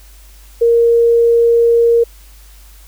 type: tone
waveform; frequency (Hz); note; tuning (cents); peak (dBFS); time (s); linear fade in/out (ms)
sine; 467; A#4; +3; -7; 0.61-2.04; 10
effects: added 50 Hz sine -38 dBFS peak until 2.87 s + white hiss -46 dBFS RMS until 2.87 s